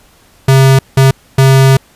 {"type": "tone bursts at uneven times", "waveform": "square", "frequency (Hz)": 134, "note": "C3", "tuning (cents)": 42, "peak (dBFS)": -4, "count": 3, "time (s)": [[0.48, 0.79], [0.97, 1.11], [1.38, 1.77]], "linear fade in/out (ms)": 5, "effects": ["pink hiss -46 dBFS RMS until 1.95 s", "resampled to 32000 Hz"]}